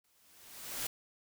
white noise with exponential growth, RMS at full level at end -35 dBFS, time 0.04-0.87 s, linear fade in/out 5 ms, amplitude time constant 180 ms, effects none

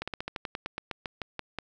slowing click train, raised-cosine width 0.3 ms, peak -17 dBFS, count 15, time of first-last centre 0.02-1.587 s, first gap 56 ms, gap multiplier 1.1, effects none

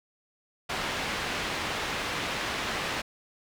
white low-pass noise, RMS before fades -32 dBFS, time 0.69-3.02 s, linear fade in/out 10 ms, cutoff 2800 Hz, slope 12 dB/octave, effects none

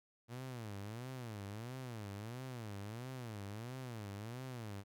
sawtooth tone with vibrato, 114 Hz, A#2, 38 cents flat, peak -40 dBFS, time 0.28-4.84 s, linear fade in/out 50 ms, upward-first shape sine, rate 1.5 Hz, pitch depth 240 cents each way, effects none

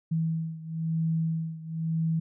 sine beating tone pair, 161.9 / 162.9 Hz, E3 / E3, -31 / -20 cents, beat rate 1 Hz, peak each -28 / -31 dBFS, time 0.11-2.2 s, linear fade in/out 10 ms, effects none

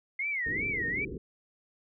sine tone with vibrato, 2075 Hz, C7, 15 cents flat, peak -29 dBFS, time 0.19-1.05 s, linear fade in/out 5 ms, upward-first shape sine, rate 2.6 Hz, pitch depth 210 cents each way
white low-pass noise, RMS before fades -39 dBFS, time 0.46-1.18 s, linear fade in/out 5 ms, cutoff 470 Hz, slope 96 dB/octave
effects none

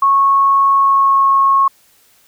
sine tone with pitch glide, 1100 to 1093 Hz, C#6 to C#6, -14 to -25 cents, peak -8 dBFS, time 0.02-1.68 s, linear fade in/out 5 ms, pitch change -11 cents, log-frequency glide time 0.72-1.23 s, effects white hiss -52 dBFS RMS until 2.27 s

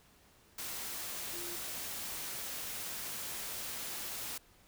sine tone in noise, 346.6 Hz, F4, 13 cents flat, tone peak -47 dBFS, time 1.33-1.56 s, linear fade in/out 5 ms, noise white, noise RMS -41 dBFS, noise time 0.58-4.38 s, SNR -9 dB, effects pink hiss -64 dBFS RMS until 4.67 s

